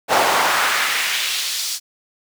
brown noise with high-pass filter sweep, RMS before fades -19 dBFS, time 0.08-1.8 s, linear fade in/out 50 ms, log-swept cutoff 660 to 5600 Hz, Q 1.4, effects none

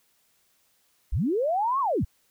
sine linear two-way sweep, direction up then down, 30.87 to 1137 to 30.87 Hz, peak -22 dBFS, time 1.12-2.05 s, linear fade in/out 10 ms, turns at 1.8 s, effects white hiss -67 dBFS RMS until 2.3 s

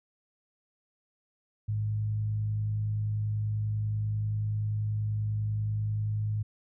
sine tone with frequency modulation, 106.3 Hz, G#2, 41 cents sharp, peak -27 dBFS, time 1.68-6.43 s, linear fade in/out 10 ms, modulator 50.3 Hz, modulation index 0.27, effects none

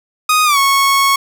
sawtooth tone with pitch glide, 1244.5 to 1102.3 Hz, D#6 to C#6, 0 to -10 cents, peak -6 dBFS, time 0.29-1.16 s, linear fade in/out 5 ms, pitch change -210 cents, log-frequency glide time 0.45-0.58 s, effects none

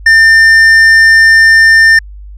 sine tone with hard clipping, 1800 Hz, A6, 39 cents sharp, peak -3 dBFS, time 0.06-1.99 s, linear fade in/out 5 ms, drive 6 dB, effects added 50 Hz sine -26 dBFS peak until 2.37 s

